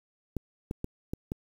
clicks, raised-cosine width 3 ms, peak -19 dBFS, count 5, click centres 0.367 / 0.711 / 0.844 / 1.135 / 1.319 s, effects 8-bit

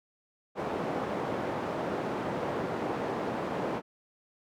white band-pass noise, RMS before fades -33 dBFS, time 0.55-3.82 s, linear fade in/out 50 ms, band 160 to 690 Hz, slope 12 dB/octave, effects none

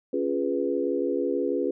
sine chord, C# dominant seventh, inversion none, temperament equal, 277.2 / 349.2 / 415.3 / 493.9 Hz, C#4 / E#4 / G#4 / B4, 0 / 0 / 0 / 0 cents, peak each -29 dBFS, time 0.13-1.71 s, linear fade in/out 5 ms, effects none

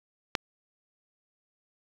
click, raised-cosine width 0.2 ms, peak -7 dBFS, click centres 0.352 s, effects low-pass 5000 Hz 12 dB/octave + 7-bit

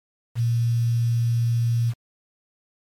sine tone with quantisation, 117.5 Hz, A#2, 14 cents sharp, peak -18 dBFS, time 0.35-1.94 s, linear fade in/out 50 ms, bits 7, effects MP3 64 kbps

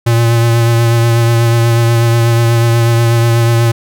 square tone with vibrato, 116.54 Hz, A#2, in tune, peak -8 dBFS, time 0.06-3.72 s, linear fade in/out 10 ms, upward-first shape triangle, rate 8.2 Hz, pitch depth 25 cents each way, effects none

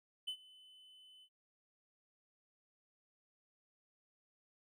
triangle tone with ADSR envelope, 3024 Hz, F#7, 37 cents sharp, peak -35 dBFS, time 0.27-1.29 s, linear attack 14 ms, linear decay 77 ms, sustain -22 dB, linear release 62 ms, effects none

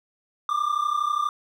triangle tone pair together, 1174.7 / 1207 Hz, D6 / D6, 0 / +47 cents, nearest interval unison, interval 47 cents, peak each -23 dBFS, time 0.49-1.29 s, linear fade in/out 2 ms, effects none

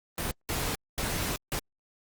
pink noise bursts at uneven times, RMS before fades -31 dBFS, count 4, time 0.18-0.31 / 0.49-0.75 / 0.98-1.36 / 1.52-1.59 s, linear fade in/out 0 ms, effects Opus 24 kbps

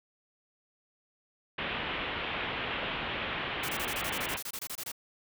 white low-pass noise, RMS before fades -35 dBFS, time 1.58-4.37 s, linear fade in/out 5 ms, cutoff 3300 Hz, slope 48 dB/octave
white noise bursts, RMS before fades -38 dBFS, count 16, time 3.63-4.918 s, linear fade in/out 5 ms, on 58 ms, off 24 ms
effects none

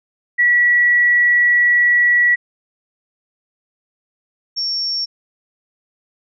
sine tone pair in turn, 1938 / 5481 Hz, B6 / F8, -33 / -33 cents, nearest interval octave + tritone, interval 1800 cents, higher second, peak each -10 / -18 dBFS, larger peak first, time 0.38-2.36 / 4.56-5.06 s, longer first, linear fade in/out 20 ms, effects none

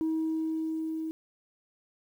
sine tone with level ramp, 319.2 Hz, D#4, 44 cents sharp, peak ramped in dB -24 to -31 dBFS, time 0.01-1.11 s, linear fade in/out 0 ms, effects tanh soft clip ceiling -24 dBFS + 10-bit

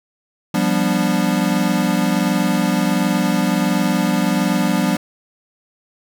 square chord, G dominant seventh, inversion third, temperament equal with one note detuned, 174.61 / 196 / 242.7 / 293.7 Hz, F3 / G3 / B3 / D4, 0 / 0 / -30 / 0 cents, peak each -22 / -20 / -22 / -23 dBFS, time 0.54-4.97 s, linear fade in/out 5 ms, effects none

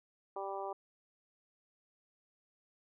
harmonic tone, 196 Hz, G3, in tune, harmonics 2 / 3 / 4 / 5 / 6, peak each -43 / -44 / -42 / -45 / -48 dBFS, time 0.36-0.73 s, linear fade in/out 5 ms, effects none

